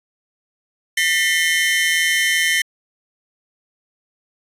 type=tone cluster; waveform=45% pulse; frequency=1800 / 1963 / 2128 / 3076 Hz; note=A6 / B6 / C7 / G7; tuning=+39 / -11 / +29 / -33 cents; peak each=-21 dBFS; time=0.97-2.62 s; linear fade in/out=5 ms; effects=resampled to 32000 Hz